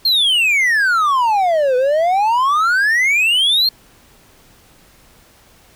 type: exponential two-way sweep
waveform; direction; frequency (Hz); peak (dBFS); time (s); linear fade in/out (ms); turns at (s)
triangle; down then up; 4300 to 493.9 to 4300; -10; 0.05-3.69; 5; 1.76
effects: pink hiss -49 dBFS RMS until 5.75 s